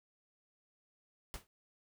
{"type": "noise with exponential decay", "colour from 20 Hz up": "pink", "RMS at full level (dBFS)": -41, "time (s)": [1.34, 1.47], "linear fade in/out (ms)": 0, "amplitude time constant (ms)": 28, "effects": []}